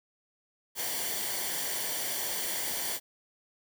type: noise with comb filter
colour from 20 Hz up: white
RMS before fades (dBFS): -33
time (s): 0.75-3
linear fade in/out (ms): 50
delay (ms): 0.77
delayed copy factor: -0.6
effects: none